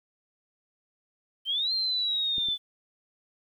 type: exponential two-way sweep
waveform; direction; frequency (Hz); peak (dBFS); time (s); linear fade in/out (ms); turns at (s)
sine; up then down; 3058 to 4200 to 3475; -25; 1.45-2.58; 50; 1.73
type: clicks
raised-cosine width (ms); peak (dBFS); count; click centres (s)
3; -29 / -33; 2; 2.382 / 2.486
effects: 10-bit